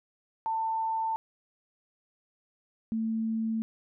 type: tone pair in turn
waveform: sine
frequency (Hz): 893 / 223.2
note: A5 / A3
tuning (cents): +25 / +25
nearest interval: 2 octaves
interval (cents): 2400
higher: first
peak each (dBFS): -27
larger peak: neither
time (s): 0.46-1.16 / 2.92-3.62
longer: neither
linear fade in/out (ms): 0
effects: none